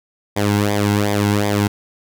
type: tone with flanger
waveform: sawtooth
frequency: 102.8 Hz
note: G#2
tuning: 17 cents flat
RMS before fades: -17 dBFS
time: 0.36-1.68 s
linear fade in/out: 10 ms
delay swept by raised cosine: 0.71 to 1.71 ms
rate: 2.7 Hz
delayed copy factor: -0.75
effects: none